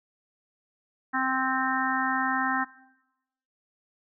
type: harmonic tone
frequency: 261.6 Hz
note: C4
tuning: in tune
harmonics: 1 / 3 / 4 / 5 / 6 / 7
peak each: -31 / -31 / -31 / -31 / -31 / -31 dBFS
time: 1.13-2.65 s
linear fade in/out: 20 ms
effects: noise-tail reverb RT60 0.9 s tail -19 dB re dry